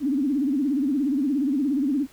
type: tone with vibrato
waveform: sine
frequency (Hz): 277.2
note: C#4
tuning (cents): 0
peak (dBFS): -20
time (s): 0-2.07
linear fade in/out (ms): 50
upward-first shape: sine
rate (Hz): 17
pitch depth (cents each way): 160
effects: pink hiss -53 dBFS RMS until 2.12 s

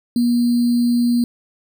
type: tone with sample-and-hold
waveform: sine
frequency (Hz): 240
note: B3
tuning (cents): -49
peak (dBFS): -13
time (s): 0.16-1.24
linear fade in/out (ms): 2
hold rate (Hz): 4410
effects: none

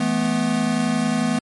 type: chord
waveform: square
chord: E suspended fourth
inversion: none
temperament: equal with one note detuned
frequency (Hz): 164.81 / 215.8 / 246.9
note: E3 / A3 / B3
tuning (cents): 0 / -33 / 0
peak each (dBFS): -27 / -23 / -22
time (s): 0-1.39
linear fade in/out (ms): 5
effects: MP3 48 kbps

